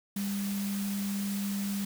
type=tone in noise; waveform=sine; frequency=200 Hz; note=G3; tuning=35 cents sharp; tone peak=-30 dBFS; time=0.16-1.85 s; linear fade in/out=5 ms; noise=white; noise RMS=-41 dBFS; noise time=0.16-1.85 s; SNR=+8 dB; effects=none